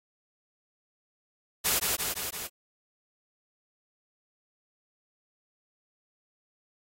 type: noise with echo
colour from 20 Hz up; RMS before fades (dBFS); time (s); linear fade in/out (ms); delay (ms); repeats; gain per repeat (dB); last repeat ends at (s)
white; -25; 1.64-1.8; 20; 170; 4; -3; 2.48
effects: AAC 48 kbps